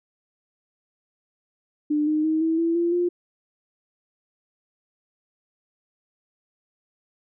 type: tone with pitch steps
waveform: sine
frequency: 298.7 / 306.9 / 315.4 / 324 / 333 / 342.1 / 351.5 Hz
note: D4 / D#4 / D#4 / E4 / E4 / F4 / F4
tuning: +29 / -24 / +24 / -30 / +18 / -36 / +11 cents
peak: -19 dBFS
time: 1.9-3.09 s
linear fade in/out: 10 ms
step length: 170 ms
effects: none